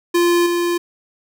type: tone with level steps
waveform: square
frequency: 346.7 Hz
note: F4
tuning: 13 cents flat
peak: -13 / -17 dBFS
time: 0.14-0.78 s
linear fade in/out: 10 ms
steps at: 0.46 s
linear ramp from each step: 5 ms
effects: none